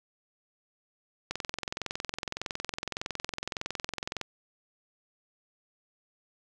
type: click train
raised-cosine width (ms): 0.2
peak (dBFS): -15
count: 64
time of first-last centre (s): 1.31-4.213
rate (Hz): 21.7
effects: none